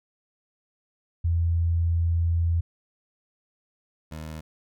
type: tone pair in turn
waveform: sine / 20% pulse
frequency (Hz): 84.2 / 78.43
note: E2 / D#2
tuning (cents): +37 / +14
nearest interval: minor second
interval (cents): 123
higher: first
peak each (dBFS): -20 / -30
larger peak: first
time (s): 1.24-2.61 / 4.11-4.41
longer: first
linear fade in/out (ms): 10
effects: none